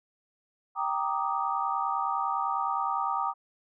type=chord; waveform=sine; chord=Eb major seventh; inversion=first; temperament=equal; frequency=784 / 932.3 / 1174.7 / 1244.5 Hz; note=G5 / Bb5 / D6 / Eb6; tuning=0 / 0 / 0 / 0 cents; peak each=-32 dBFS; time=0.75-3.34 s; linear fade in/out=50 ms; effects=none